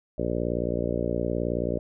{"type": "harmonic tone", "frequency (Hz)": 59, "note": "A#1", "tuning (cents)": 22, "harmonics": [1, 2, 3, 4, 5, 6, 7, 8, 9, 10], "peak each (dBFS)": [-34, -34, -34, -34, -34, -34, -34, -34, -34, -34], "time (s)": [0.18, 1.79], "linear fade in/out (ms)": 5, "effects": []}